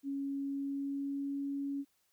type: tone with pitch glide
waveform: sine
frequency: 277.2 to 279.6 Hz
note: C#4 to C#4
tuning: 0 to +15 cents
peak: -34 dBFS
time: 0.03-1.85 s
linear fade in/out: 50 ms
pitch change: +15 cents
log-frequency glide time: 0.42-1.34 s
effects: white hiss -75 dBFS RMS until 2.12 s